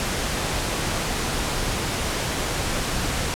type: noise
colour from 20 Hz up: pink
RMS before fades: -25 dBFS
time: 0-3.34 s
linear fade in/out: 0 ms
effects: low-pass 10000 Hz 12 dB/octave